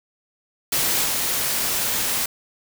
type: noise with level steps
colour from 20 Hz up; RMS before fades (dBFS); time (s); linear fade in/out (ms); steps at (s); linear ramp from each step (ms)
white; -21 / -23; 0.72-2.26; 5; 1.04; 20
effects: none